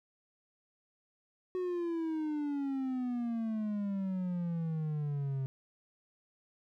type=exponential sweep; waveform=triangle; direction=down; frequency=370 to 132.1 Hz; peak=-30 dBFS; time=1.55-5.46 s; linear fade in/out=0 ms; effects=none